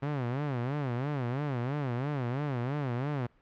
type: tone with vibrato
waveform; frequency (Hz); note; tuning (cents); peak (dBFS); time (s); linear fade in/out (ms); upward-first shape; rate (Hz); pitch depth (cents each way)
sawtooth; 133.2; C3; +31; -26; 0.02-3.27; 10; sine; 3; 200
effects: pink hiss -66 dBFS RMS until 3.41 s + low-pass 2000 Hz 12 dB/octave